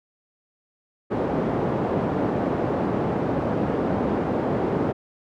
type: band-pass noise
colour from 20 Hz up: pink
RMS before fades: -24 dBFS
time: 1.1-4.93 s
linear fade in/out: 20 ms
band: 170 to 680 Hz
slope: 12 dB/octave
effects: none